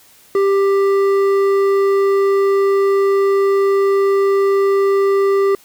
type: tone with hard clipping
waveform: triangle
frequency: 394.2 Hz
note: G4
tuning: 10 cents sharp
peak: -13 dBFS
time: 0.35-5.55 s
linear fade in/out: 2 ms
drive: 12 dB
effects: white hiss -48 dBFS RMS until 5.64 s